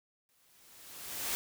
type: noise with exponential growth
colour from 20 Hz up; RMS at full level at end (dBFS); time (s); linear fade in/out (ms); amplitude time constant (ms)
white; -33; 0.29-1.35; 0; 230
effects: none